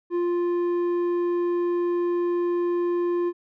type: tone with low-pass filter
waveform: square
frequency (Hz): 349.2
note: F4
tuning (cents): 0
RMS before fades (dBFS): -24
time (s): 0.1-3.33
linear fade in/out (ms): 50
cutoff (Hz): 880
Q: 0.68
effects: none